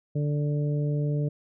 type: harmonic tone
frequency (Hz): 146.83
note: D3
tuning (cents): 0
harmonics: 1 / 2 / 3 / 4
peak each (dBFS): -24 / -35 / -35 / -39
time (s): 0.15-1.29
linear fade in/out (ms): 10
effects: none